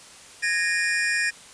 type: tone cluster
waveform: square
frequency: 1671 / 1846 / 2429 Hz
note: G#6 / A#6 / D#7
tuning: +10 / -17 / -42 cents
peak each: -28 / -25 / -28 dBFS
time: 0.42-1.31 s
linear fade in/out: 20 ms
effects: white hiss -46 dBFS RMS until 1.53 s + resampled to 22050 Hz